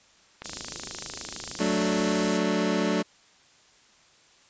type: click train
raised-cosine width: 0.3 ms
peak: -20 dBFS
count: 48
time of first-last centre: 0.42-2.194 s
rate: 26.5 Hz
type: band-stop noise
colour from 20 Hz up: white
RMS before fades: -34 dBFS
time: 0.44-2.38 s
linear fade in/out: 10 ms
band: 450 to 3900 Hz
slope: 24 dB/octave
type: chord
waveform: 25% pulse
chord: D major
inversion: first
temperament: equal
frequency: 185 / 220 / 293.7 Hz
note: F#3 / A3 / D4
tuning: 0 / 0 / 0 cents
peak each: -24 dBFS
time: 1.59-3.03 s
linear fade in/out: 20 ms
effects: white hiss -58 dBFS RMS until 4.49 s + resampled to 16000 Hz